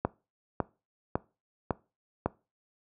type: click train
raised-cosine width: 1 ms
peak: -12 dBFS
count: 5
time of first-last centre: 0.05-2.26 s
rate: 1.81 Hz
effects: noise-tail reverb RT60 0.3 s tail -21 dB re dry + high-pass 60 Hz 12 dB/octave